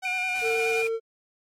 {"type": "tone with vibrato", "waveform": "sawtooth", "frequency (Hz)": 740, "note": "F#5", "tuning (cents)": 0, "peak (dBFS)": -28, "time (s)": [0.02, 0.83], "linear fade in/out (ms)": 20, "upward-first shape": "square", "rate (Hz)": 9.4, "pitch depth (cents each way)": 24}
{"type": "tone with pitch glide", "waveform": "sine", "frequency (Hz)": [2395, 2413], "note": ["D7", "D7"], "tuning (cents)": [33, 46], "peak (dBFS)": -26, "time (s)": [0.05, 0.87], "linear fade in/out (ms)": 2, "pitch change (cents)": 13, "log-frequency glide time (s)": [0.17, 0.71]}
{"type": "noise", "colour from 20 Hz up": "white", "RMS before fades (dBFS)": -42, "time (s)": [0.34, 0.89], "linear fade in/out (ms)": 20}
{"type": "tone", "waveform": "triangle", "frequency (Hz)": 452.7, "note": "A4", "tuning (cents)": 49, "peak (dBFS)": -23, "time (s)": [0.41, 1], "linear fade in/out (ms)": 50}
{"effects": ["low-pass 10000 Hz 12 dB/octave", "AAC 64 kbps"]}